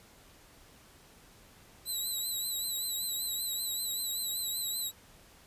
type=tone with vibrato; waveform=10% pulse; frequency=3951 Hz; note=B7; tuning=in tune; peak=-25 dBFS; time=1.85-4.92 s; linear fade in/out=50 ms; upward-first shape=triangle; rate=5.2 Hz; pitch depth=74 cents each way; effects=pink hiss -58 dBFS RMS until 5.46 s + resampled to 32000 Hz

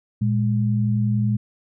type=tone pair together; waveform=sine; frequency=115.8 / 206.7 Hz; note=A#2 / G#3; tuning=-11 / -8 cents; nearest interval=minor seventh; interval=1003 cents; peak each=-19 / -22 dBFS; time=0.21-1.37 s; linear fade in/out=10 ms; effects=none

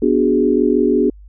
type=chord; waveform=sine; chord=G# half-diminished seventh; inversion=first; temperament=equal; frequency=246.9 / 293.7 / 370 / 415.3 Hz; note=B3 / D4 / F#4 / G#4; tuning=0 / 0 / 0 / 0 cents; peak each=-17 dBFS; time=0.02-1.1 s; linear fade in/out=5 ms; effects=added 50 Hz sine -37 dBFS peak until 1.28 s

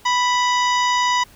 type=harmonic tone with a mistuned harmonic; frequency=987.8 Hz; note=B5; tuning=in tune; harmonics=1 / 2 / 3 / 4 / 5 / 6 / 7; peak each=-17 / -23 / -27 / -29 / -31 / -33 / -34 dBFS; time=0.05-1.24 s; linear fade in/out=10 ms; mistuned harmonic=4; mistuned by=-81 cents; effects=pink hiss -49 dBFS RMS until 1.35 s

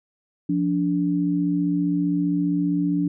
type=tone pair together; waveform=sine; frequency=174.61 / 289.8 Hz; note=F3 / D4; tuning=0 / -23 cents; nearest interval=major sixth; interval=877 cents; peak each=-23 / -21 dBFS; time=0.49-3.08 s; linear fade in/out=5 ms; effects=none

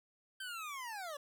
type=linear sweep; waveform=25% pulse; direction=down; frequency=1568 to 554.4 Hz; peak=-38 dBFS; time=0.4-1.17 s; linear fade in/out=5 ms; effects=none

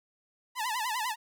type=tone with vibrato; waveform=sawtooth; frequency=932.3 Hz; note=A#5; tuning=in tune; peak=-26 dBFS; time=0.55-1.16 s; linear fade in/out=50 ms; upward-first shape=sine; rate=10 Hz; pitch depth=160 cents each way; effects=none

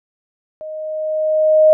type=tone with level ramp; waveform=sine; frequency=622 Hz; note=D#5; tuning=1 cent flat; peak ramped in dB=-27 to -5 dBFS; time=0.61-1.73 s; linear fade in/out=0 ms; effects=none

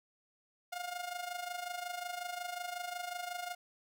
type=tone with amplitude modulation; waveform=sawtooth; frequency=711 Hz; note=F5; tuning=31 cents sharp; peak=-32 dBFS; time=0.72-3.55 s; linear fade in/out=10 ms; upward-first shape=sine; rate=25.5 Hz; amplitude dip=70%; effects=none

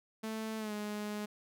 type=tone with pitch glide; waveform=sawtooth; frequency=220 to 209.1 Hz; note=A3 to G#3; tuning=0 to +12 cents; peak=-33 dBFS; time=0.23-1.26 s; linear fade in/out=10 ms; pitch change=-88 cents; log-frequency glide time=0.58-0.73 s; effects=none

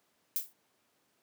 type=noise with exponential decay; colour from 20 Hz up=violet; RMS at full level=-28 dBFS; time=0.36-0.53 s; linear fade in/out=0 ms; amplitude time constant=35 ms; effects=pink hiss -73 dBFS RMS until 1.22 s + high-pass 200 Hz 12 dB/octave

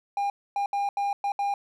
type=tone bursts at uneven times; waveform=triangle; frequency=805 Hz; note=G5; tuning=46 cents sharp; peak=-22 dBFS; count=6; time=0.17-0.3 / 0.56-0.66 / 0.73-0.89 / 0.97-1.13 / 1.24-1.32 / 1.39-1.54 s; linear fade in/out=2 ms; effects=none

